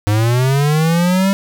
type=linear sweep; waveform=square; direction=up; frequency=101.5 to 198 Hz; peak=-12 dBFS; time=0.07-1.33 s; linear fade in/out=0 ms; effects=none